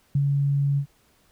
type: tone with ADSR envelope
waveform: sine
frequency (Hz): 140.9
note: C#3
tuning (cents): +29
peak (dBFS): -17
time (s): 0.15-0.86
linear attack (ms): 4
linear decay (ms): 57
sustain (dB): -2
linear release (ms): 81
effects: pink hiss -62 dBFS RMS until 1.31 s